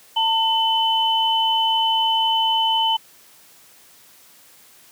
sine tone pair together, 898 / 3028 Hz, A5 / F#7, +35 / +39 cents, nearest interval octave + major sixth, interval 2104 cents, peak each -19 dBFS, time 0.16-2.97 s, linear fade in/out 10 ms, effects white hiss -50 dBFS RMS until 4.91 s + high-pass 100 Hz 12 dB/octave

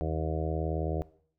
harmonic tone, 79.2 Hz, D#2, 31 cents sharp, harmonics 1 / 2 / 4 / 5 / 6 / 7 / 8 / 9, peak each -32 / -35 / -38 / -39 / -40 / -40 / -41 / -42 dBFS, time 0.01-1.02 s, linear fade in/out 0 ms, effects noise-tail reverb RT60 0.6 s tail -19 dB re dry

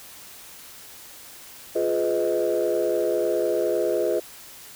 sine chord, F half-diminished seventh, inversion none, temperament just, 349.2 / 419.1 / 502.9 / 628.6 Hz, F4 / Ab4 / Cb5 / Eb5, 0 / +16 / +31 / +18 cents, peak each -25 dBFS, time 1.75-4.2 s, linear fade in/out 10 ms, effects tanh soft clip ceiling -14 dBFS + white hiss -44 dBFS RMS until 4.75 s

